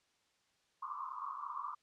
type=band-pass noise; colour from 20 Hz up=white; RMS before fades=-43 dBFS; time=0.82-1.75 s; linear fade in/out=10 ms; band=1000 to 1200 Hz; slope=96 dB/octave; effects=white hiss -75 dBFS RMS until 1.82 s + low-pass 6000 Hz 12 dB/octave